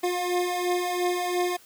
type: beating tone pair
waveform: 25% pulse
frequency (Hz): 354.5 / 357.4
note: F4 / F4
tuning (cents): +26 / +40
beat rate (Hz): 2.9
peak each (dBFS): -26 / -22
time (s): 0.03-1.57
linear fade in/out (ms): 10
effects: white hiss -54 dBFS RMS until 1.65 s + high-pass 60 Hz 12 dB/octave